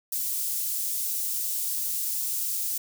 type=high-pass noise; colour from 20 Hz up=white; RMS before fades=-29 dBFS; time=0.12-2.78 s; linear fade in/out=5 ms; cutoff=7300 Hz; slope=12 dB/octave; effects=none